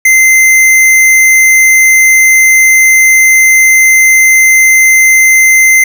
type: tone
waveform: square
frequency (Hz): 2074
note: C7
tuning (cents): -16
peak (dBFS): -3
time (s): 0.05-5.84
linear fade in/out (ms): 5
effects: none